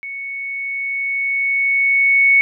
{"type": "tone with level ramp", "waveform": "sine", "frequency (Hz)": 2217, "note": "C#7", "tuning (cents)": 0, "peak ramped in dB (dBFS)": [-26, -8], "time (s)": [0.03, 2.41], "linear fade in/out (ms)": 0, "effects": []}